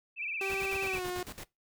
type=tone with vibrato; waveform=sine; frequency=2489 Hz; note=D#7; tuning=in tune; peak=-33 dBFS; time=0.16-1.01 s; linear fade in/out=50 ms; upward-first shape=sine; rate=17 Hz; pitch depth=120 cents each way
type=tone with pitch glide; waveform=sawtooth; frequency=388.5 to 360.4 Hz; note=G4 to F#4; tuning=-16 to -45 cents; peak=-30 dBFS; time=0.41-1.23 s; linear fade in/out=2 ms; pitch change=-129 cents; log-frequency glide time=0.84-1.05 s
type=noise with tremolo; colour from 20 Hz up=pink; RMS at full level=-43 dBFS; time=0.49-1.45 s; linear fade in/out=10 ms; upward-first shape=square; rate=9 Hz; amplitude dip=80%
effects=noise-tail reverb RT60 0.2 s tail -22 dB re dry